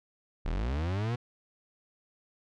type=linear sweep; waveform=40% pulse; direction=up; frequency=33.01 to 123.7 Hz; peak=-28 dBFS; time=0.45-1.16 s; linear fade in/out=10 ms; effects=low-pass 4000 Hz 12 dB/octave